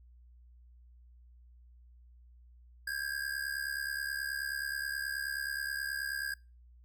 square ring-modulated tone, 1623 Hz, G#6, 40 cents flat, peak -32 dBFS, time 2.87-6.34 s, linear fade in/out 5 ms, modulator 34.7 Hz, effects noise-tail reverb RT60 0.3 s tail -24 dB re dry + added 60 Hz sine -55 dBFS peak until 6.84 s

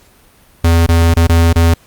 square tone with dropouts, 83.6 Hz, E2, 25 cents sharp, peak -7 dBFS, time 0.64-1.74 s, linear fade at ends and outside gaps 5 ms, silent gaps 0.864-0.888 / 1.14-1.166 / 1.27-1.293 / 1.529-1.558 s, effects pink hiss -47 dBFS RMS until 1.86 s + Opus 48 kbps

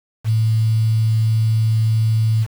sine tone with quantisation, 110.8 Hz, A2, 13 cents sharp, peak -13 dBFS, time 0.24-2.47 s, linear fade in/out 50 ms, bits 6, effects none

